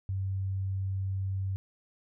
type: tone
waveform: sine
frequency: 96.1 Hz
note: G2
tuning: 34 cents flat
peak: -29 dBFS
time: 0.09-1.56 s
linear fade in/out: 0 ms
effects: none